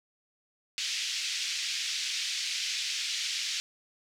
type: band-pass noise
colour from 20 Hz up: white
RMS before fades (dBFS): -33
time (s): 0.78-3.6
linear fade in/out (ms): 0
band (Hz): 2200 to 5800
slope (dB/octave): 24
effects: none